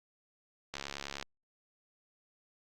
click train, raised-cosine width 0.2 ms, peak -21 dBFS, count 35, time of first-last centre 0.74-1.226 s, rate 69.9 Hz, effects Opus 48 kbps

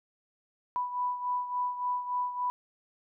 sine beating tone pair, 987.8 / 991.3 Hz, B5 / B5, 0 / +6 cents, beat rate 3.5 Hz, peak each -30 / -36 dBFS, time 0.76-2.5 s, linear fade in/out 0 ms, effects none

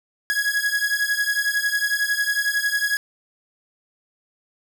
45% pulse beating tone pair, 1661.2 / 1672.2 Hz, G#6 / G#6, 0 / +11 cents, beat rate 11 Hz, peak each -23 / -23 dBFS, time 0.3-2.97 s, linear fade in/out 0 ms, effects none

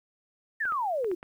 sine exponential sweep, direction down, 1864.7 to 335.4 Hz, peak -26 dBFS, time 0.6-1.15 s, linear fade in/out 10 ms
clicks, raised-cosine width 0.5 ms, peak -28 dBFS, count 5, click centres 0.654 / 0.722 / 1.045 / 1.115 / 1.229 s
effects 10-bit

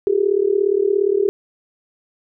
sine tone with amplitude modulation, 399.3 Hz, G4, 32 cents sharp, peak -10 dBFS, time 0.07-1.29 s, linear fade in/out 0 ms, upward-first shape sine, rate 37.2 Hz, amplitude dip 90%, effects none

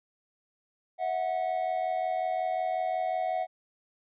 triangle tone pair together, 648.5 / 734 Hz, E5 / F#5, -28 / -14 cents, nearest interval major second, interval 214 cents, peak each -30 / -27 dBFS, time 0.98-3.47 s, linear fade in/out 50 ms, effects resampled to 8000 Hz

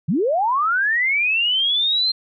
sine linear sweep, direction up, 130.6 to 4186 Hz, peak -16 dBFS, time 0.08-2.12 s, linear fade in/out 10 ms, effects none

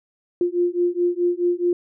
sine beating tone pair, 349.2 / 353.9 Hz, F4 / F4, 0 / +23 cents, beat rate 4.7 Hz, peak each -21 dBFS, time 0.41-1.73 s, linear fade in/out 2 ms, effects none

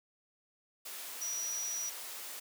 sine tone in noise, 5820 Hz, F#8, 29 cents flat, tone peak -35 dBFS, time 1.21-1.9 s, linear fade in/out 10 ms, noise white, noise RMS -44 dBFS, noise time 0.85-2.4 s, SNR +6 dB, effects high-pass 400 Hz 12 dB/octave

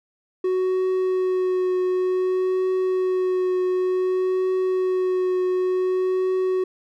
triangle tone with vibrato, 370 Hz, F#4, in tune, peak -17 dBFS, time 0.44-6.64 s, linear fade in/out 5 ms, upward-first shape triangle, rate 0.55 Hz, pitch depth 16 cents each way, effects none

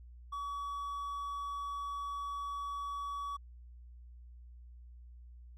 triangle tone, 1135 Hz, C#6, 41 cents sharp, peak -35 dBFS, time 0.32-3.37 s, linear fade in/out 10 ms, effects added 60 Hz sine -50 dBFS peak until 5.57 s

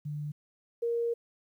sine tone pair in turn, 148.3 / 468.2 Hz, D3 / A#4, +17 / +8 cents, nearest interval octave + minor sixth, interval 1991 cents, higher second, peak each -33 / -27 dBFS, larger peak second, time 0.05-0.32 / 0.82-1.14 s, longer second, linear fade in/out 10 ms, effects 11-bit

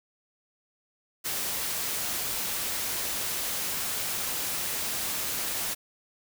white noise, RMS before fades -31 dBFS, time 1.24-5.75 s, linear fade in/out 20 ms, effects none

